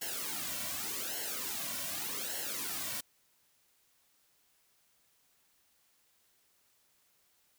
white noise with flanger, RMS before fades -38 dBFS, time 0.01-3.01 s, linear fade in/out 10 ms, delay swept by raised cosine 0.82 to 2.42 ms, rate 0.85 Hz, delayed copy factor -0.8, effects white hiss -71 dBFS RMS until 7.58 s

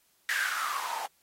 blue noise with band-pass filter sweep, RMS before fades -32 dBFS, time 0.29-1.06 s, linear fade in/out 0 ms, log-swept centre 1800 to 810 Hz, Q 8.5, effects white hiss -68 dBFS RMS until 1.22 s + AAC 48 kbps

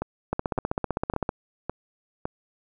two click trains, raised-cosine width 1 ms, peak -14 / -11 dBFS, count 5 / 16, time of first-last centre 0.02-2.255 / 0.33-1.292 s, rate 1.79 / 15.6 Hz, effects none

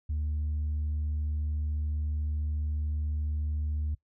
sine tone, 75.5 Hz, D2, 48 cents sharp, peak -26 dBFS, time 0.09-3.95 s, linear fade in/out 10 ms, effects noise-tail reverb RT60 0.1 s tail -22 dB re dry + tanh soft clip ceiling -26 dBFS

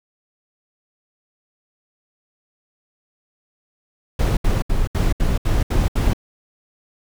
brown noise bursts, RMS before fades -17 dBFS, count 8, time 4.19-6.134 s, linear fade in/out 5 ms, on 180 ms, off 72 ms, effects none

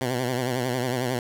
10% pulse tone with vibrato, 125.6 Hz, B2, 30 cents sharp, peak -16 dBFS, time 0.01-1.19 s, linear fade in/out 2 ms, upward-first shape triangle, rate 11 Hz, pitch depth 98 cents each way, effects none

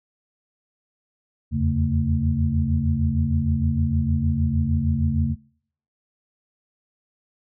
sine tone cluster, 80.7 / 87.2 / 138.4 / 225.5 Hz, E2 / F2 / C#3 / A3, -36 / -2 / -2 / +43 cents, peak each -24 dBFS, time 1.51-5.36 s, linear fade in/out 50 ms, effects noise-tail reverb RT60 0.6 s tail -23 dB re dry

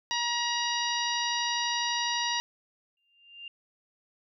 harmonic tone, 952 Hz, A#5, 36 cents sharp, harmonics 1 / 2 / 3 / 4 / 5 / 6, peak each -32 / -34 / -34 / -34 / -36 / -36 dBFS, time 0.11-2.4 s, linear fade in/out 0 ms
sine tone with exponential growth, 2794 Hz, F7, in tune, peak -37 dBFS, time 2.97-3.48 s, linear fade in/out 2 ms, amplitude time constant 110 ms
effects none

